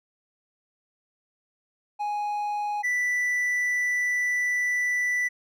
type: tone pair in turn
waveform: triangle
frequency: 830.6 / 1975.5 Hz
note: G#5 / B6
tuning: 0 / 0 cents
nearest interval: octave + minor third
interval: 1500 cents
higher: second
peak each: -24 / -21 dBFS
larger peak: second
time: 1.99-2.83 / 2.83-5.29 s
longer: second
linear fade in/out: 20 ms
effects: none